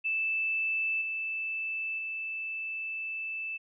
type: tone with level steps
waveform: sine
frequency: 2637 Hz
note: E7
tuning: in tune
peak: -27 / -31 / -33 dBFS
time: 0.04-3.58 s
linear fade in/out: 20 ms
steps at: 1.01 / 1.98 s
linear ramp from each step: 10 ms
effects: none